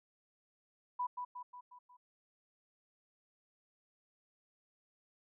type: tone with echo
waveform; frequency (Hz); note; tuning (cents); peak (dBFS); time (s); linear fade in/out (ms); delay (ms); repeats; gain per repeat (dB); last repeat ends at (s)
sine; 987.8; B5; 0; -33; 0.99-1.07; 10; 180; 5; -5; 1.97
effects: none